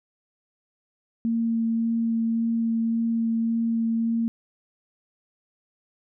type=tone with vibrato; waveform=sine; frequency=228.5 Hz; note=A#3; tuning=34 cents flat; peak=-21 dBFS; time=1.25-4.28 s; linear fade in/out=0 ms; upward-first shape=sine; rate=1.8 Hz; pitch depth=9 cents each way; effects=none